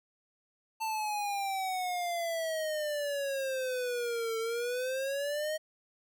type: exponential two-way sweep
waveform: square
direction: down then up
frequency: 893 to 447 to 629 Hz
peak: -32 dBFS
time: 0.8-5.58 s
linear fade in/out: 20 ms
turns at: 4.38 s
effects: none